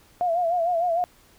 sine tone with vibrato, 690 Hz, F5, 21 cents flat, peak -20 dBFS, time 0.21-1.04 s, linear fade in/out 0 ms, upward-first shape sine, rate 6.6 Hz, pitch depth 83 cents each way, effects pink hiss -56 dBFS RMS until 1.38 s

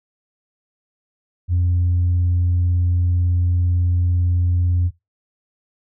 sine tone, 88.2 Hz, F2, 18 cents sharp, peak -13 dBFS, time 1.48-4.91 s, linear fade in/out 50 ms, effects noise-tail reverb RT60 0.2 s tail -18 dB re dry + tanh soft clip ceiling -12 dBFS

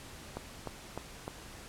click train, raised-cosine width 1 ms, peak -23 dBFS, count 4, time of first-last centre 0.37-1.279 s, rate 3.3 Hz, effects pink hiss -49 dBFS RMS until 1.68 s + low-pass 11000 Hz 12 dB/octave

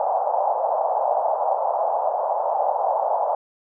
white band-pass noise, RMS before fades -22 dBFS, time 0-3.35 s, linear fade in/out 2 ms, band 590 to 860 Hz, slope 48 dB/octave, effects none

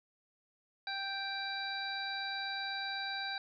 harmonic tone, 784 Hz, G5, in tune, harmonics 1 / 2 / 3 / 5 / 6, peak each -42 / -40 / -47 / -41 / -46 dBFS, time 0.87-3.38 s, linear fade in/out 2 ms, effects none

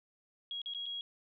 sine tone with dropouts, 3300 Hz, G#7, 12 cents flat, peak -37 dBFS, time 0.51-1.01 s, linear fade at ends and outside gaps 1 ms, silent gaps 0.617-0.659 / 0.737-0.747 / 0.858-0.863 s, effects none

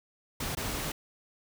pink noise with dropouts, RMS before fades -34 dBFS, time 0.4-0.92 s, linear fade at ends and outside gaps 5 ms, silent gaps 0.551-0.57 s, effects none

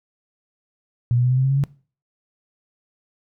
sine tone with pitch steps, 120.2 / 122.87 / 125.59 / 128.38 / 131.23 / 134.14 / 137.12 / 140.16 Hz, B2 / B2 / B2 / C3 / C3 / C3 / C#3 / C#3, -46 / -8 / +29 / -32 / +6 / +43 / -18 / +19 cents, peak -15 dBFS, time 1.11-1.638 s, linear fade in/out 0 ms, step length 66 ms, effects noise-tail reverb RT60 0.4 s tail -21 dB re dry

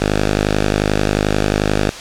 5% pulse tone, 51.3 Hz, G#1, 21 cents flat, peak -3 dBFS, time 0-1.9 s, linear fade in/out 5 ms, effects white hiss -30 dBFS RMS until 2 s + low-pass 6000 Hz 12 dB/octave

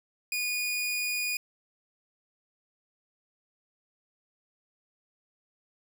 sawtooth tone, 2456 Hz, D#7, 23 cents flat, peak -25 dBFS, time 0.32-1.37 s, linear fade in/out 2 ms, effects none

